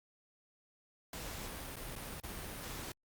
pink noise with dropouts, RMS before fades -44 dBFS, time 1.13-2.92 s, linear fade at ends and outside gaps 2 ms, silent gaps 1.758-1.766 / 1.954-1.961 / 2.201-2.235 s, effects Opus 48 kbps

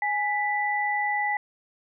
sine tone pair together, 830.6 / 1978.4 Hz, G#5 / B6, 0 / +3 cents, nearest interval octave + minor third, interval 1503 cents, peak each -26 dBFS, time 0.02-1.37 s, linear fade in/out 2 ms, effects none

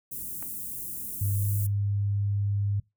white band-stop noise, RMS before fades -36 dBFS, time 0.11-1.67 s, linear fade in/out 10 ms, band 310 to 9300 Hz, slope 24 dB/octave
click, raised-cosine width 0.5 ms, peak -29 dBFS, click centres 0.426 s
sine tone with pitch glide, 99.7 to 101.09 Hz, G2 to G#2, +30 to -46 cents, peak -24 dBFS, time 1.21-2.8 s, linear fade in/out 5 ms, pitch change +24 cents, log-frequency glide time 1.36-1.43 s
effects noise-tail reverb RT60 0.2 s tail -22 dB re dry

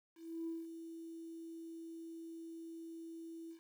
sine tone with ADSR envelope, 329.6 Hz, E4, in tune, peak -37 dBFS, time 0.15-3.6 s, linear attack 320 ms, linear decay 190 ms, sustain -9 dB, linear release 97 ms, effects tanh soft clip ceiling -34 dBFS + 11-bit

